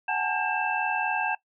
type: tone cluster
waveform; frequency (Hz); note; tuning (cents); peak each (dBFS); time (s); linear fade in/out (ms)
sine; 744 / 828 / 888 / 1605 / 2656; F#5 / G#5 / A5 / G6 / E7; +9 / -5 / +16 / +40 / +12; -31; 0.08-1.35; 5
effects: noise-tail reverb RT60 0.1 s tail -19 dB re dry